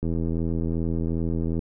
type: click train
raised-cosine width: 3 ms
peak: -15 dBFS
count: 130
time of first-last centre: 0.03-1.592 s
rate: 82.6 Hz
effects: none